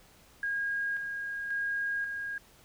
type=tone with tremolo; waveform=sine; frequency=1630 Hz; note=G#6; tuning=33 cents flat; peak=-29 dBFS; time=0.43-2.38 s; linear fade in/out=2 ms; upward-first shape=square; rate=0.93 Hz; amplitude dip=40%; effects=pink hiss -59 dBFS RMS until 2.64 s